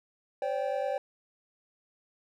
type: chord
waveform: triangle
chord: C suspended second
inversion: none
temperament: equal with one note detuned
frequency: 523.3 / 572.9 / 784 Hz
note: C5 / D5 / G5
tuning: 0 / -43 / 0 cents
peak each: -31 / -30 / -33 dBFS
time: 0.42-0.98 s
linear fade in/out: 2 ms
effects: none